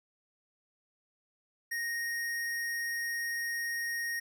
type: tone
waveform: square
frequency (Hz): 1864.7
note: A#6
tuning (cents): 0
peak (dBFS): -33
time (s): 1.71-4.2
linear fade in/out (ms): 10
effects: none